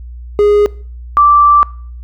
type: tone pair in turn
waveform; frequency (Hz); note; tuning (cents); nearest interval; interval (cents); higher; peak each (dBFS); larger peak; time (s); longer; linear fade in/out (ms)
triangle / sine; 413.5 / 1169.6; G#4 / D6; -8 / -7; octave + tritone; 1801; second; -4; neither; 0.39-0.66 / 1.17-1.63; second; 0
effects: noise-tail reverb RT60 0.5 s tail -22 dB re dry + added 60 Hz sine -26 dBFS peak until 2.03 s